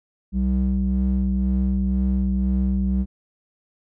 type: ring-modulated tone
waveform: triangle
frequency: 64.5 Hz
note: C2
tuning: 24 cents flat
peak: -13 dBFS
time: 0.32-3.06 s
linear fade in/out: 50 ms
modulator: 128 Hz
effects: none